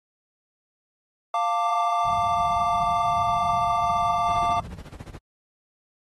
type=chord; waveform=triangle; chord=D minor; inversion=first; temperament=equal with one note detuned; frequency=698.5 / 893.3 / 1174.7 Hz; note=F5 / A5 / D6; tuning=0 / +26 / 0 cents; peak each=-23 / -26 / -23 dBFS; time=1.34-4.6 s; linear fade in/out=2 ms
type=low-pass noise; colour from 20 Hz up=pink; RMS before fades=-37 dBFS; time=2.04-4.81 s; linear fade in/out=5 ms; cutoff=210 Hz; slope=96 dB/octave
type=noise with tremolo; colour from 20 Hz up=brown; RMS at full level=-32 dBFS; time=4.28-5.18 s; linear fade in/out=10 ms; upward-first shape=sine; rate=14 Hz; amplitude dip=90%
effects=high-pass 60 Hz 12 dB/octave + AAC 32 kbps